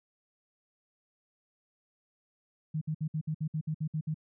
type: tone bursts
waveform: sine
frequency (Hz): 155.56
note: D#3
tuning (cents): 0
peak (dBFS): -29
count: 11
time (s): 2.74-4.144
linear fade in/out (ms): 10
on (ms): 74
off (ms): 59
effects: none